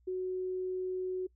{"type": "tone", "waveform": "sine", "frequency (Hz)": 370, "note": "F#4", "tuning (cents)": 0, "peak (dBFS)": -32, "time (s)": [0.07, 1.27], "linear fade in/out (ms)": 10, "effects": ["noise-tail reverb RT60 0.1 s tail -24 dB re dry", "added 60 Hz sine -64 dBFS peak until 1.35 s"]}